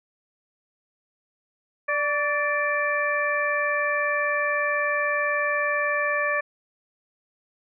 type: harmonic tone with a mistuned harmonic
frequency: 587.3 Hz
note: D5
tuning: in tune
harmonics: 1 / 2 / 3 / 4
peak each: -27 / -28 / -25 / -30 dBFS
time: 1.88-6.41 s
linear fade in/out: 10 ms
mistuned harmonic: 2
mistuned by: -40 cents
effects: none